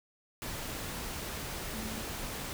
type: tone in noise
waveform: sine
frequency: 220 Hz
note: A3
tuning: in tune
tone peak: -41 dBFS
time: 1.73-2.01 s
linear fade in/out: 0 ms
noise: pink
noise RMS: -39 dBFS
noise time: 0.42-2.53 s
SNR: -5 dB
effects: none